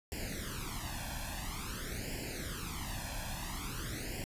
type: noise with flanger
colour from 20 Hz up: pink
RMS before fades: -40 dBFS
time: 0.12-4.24 s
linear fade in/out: 0 ms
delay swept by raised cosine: 0.4 to 1.21 ms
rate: 0.49 Hz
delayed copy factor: +0.9
effects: resampled to 32000 Hz